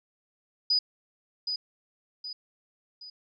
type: tone with echo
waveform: sine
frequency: 4962 Hz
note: D#8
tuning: 6 cents flat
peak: -21 dBFS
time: 0.7-0.79 s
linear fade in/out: 5 ms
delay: 770 ms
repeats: 3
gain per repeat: -7 dB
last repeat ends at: 3.1 s
effects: none